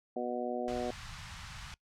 harmonic tone, 122.5 Hz, B2, 14 cents flat, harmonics 2 / 3 / 4 / 5 / 6, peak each -39 / -39 / -39 / -39 / -39 dBFS, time 0.16-0.91 s, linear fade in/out 5 ms
pink band-stop noise, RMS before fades -45 dBFS, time 0.68-1.74 s, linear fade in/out 0 ms, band 160 to 910 Hz, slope 24 dB/octave
effects noise-tail reverb RT60 0.1 s tail -22 dB re dry + low-pass 6000 Hz 12 dB/octave

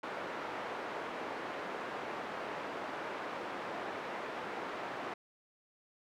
pink band-pass noise, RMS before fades -41 dBFS, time 0.03-5.14 s, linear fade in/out 5 ms, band 400 to 1700 Hz, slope 12 dB/octave, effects none

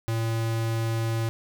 square tone, 113.6 Hz, A#2, 44 cents flat, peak -25 dBFS, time 0.08-1.29 s, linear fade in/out 0 ms, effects none

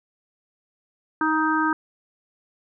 harmonic tone, 313.2 Hz, D#4, 11 cents sharp, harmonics 1 / 3 / 4 / 5, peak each -23 / -25 / -25 / -25 dBFS, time 1.21-1.73 s, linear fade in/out 2 ms, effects none

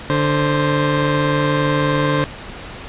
20% pulse tone pair together, 146.83 / 523.9 Hz, D3 / C5, 0 / +2 cents, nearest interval octave + minor seventh, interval 2202 cents, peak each -12 / -14 dBFS, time 0.1-2.24 s, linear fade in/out 0 ms, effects pink hiss -33 dBFS RMS until 2.88 s + resampled to 8000 Hz

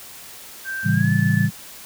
sine tone with pitch glide, 1568 to 1739.8 Hz, G6 to A6, 0 to -20 cents, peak -25 dBFS, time 0.64-1.49 s, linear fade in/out 50 ms, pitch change +180 cents, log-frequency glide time 0.91-1.11 s
sine chord, A dominant seventh, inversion none, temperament just, 110 / 137.5 / 165 / 198 Hz, A2 / C#3 / E3 / G3, 0 / -14 / +2 / +18 cents, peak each -21 dBFS, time 0.83-1.51 s, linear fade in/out 50 ms
effects white hiss -40 dBFS RMS until 1.85 s

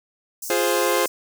pink high-pass noise, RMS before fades -32 dBFS, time 0.42-1.08 s, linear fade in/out 5 ms, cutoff 5600 Hz, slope 48 dB/octave
sawtooth chord, F minor, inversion none, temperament equal, 349.2 / 415.3 / 523.3 Hz, F4 / Ab4 / C5, 0 / 0 / 0 cents, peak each -20 / -20 / -18 dBFS, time 0.5-1.06 s, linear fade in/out 2 ms
effects none

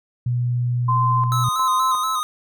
sine tone, 122.1 Hz, B2, 19 cents flat, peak -18 dBFS, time 0.26-1.49 s, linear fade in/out 5 ms
sine tone with tremolo, 1036 Hz, C6, 17 cents flat, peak -17 dBFS, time 0.88-2.2 s, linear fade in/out 10 ms, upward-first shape square, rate 1.4 Hz, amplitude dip 55%
square tone with vibrato, 1270 Hz, D#6, 35 cents sharp, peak -22 dBFS, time 1.32-2.23 s, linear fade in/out 0 ms, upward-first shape square, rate 4.2 Hz, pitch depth 41 cents each way
effects none

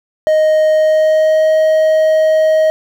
triangle tone with pitch glide, 622.3 to 628.8 Hz, D#5 to D#5, 0 to +18 cents, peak -6 dBFS, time 0.27-2.7 s, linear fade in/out 0 ms, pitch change +18 cents, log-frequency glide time 0.72-1.52 s, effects 7-bit

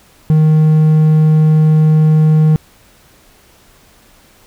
triangle tone, 155.56 Hz, D#3, in tune, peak -4 dBFS, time 0.3-2.56 s, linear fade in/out 0 ms, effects pink hiss -47 dBFS RMS until 4.46 s

